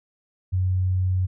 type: tone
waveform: sine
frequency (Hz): 92.5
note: F#2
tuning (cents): 0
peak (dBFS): -19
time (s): 0.52-1.27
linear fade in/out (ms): 20
effects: none